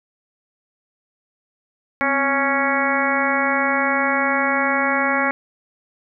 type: harmonic tone with a mistuned harmonic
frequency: 277.2 Hz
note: C#4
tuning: in tune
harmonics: 1 / 2 / 3 / 4 / 5 / 6 / 7 / 8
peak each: -25 / -25 / -25 / -25 / -25 / -25 / -25 / -25 dBFS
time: 2.01-5.31 s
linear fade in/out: 0 ms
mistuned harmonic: 1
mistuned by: -91 cents
effects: none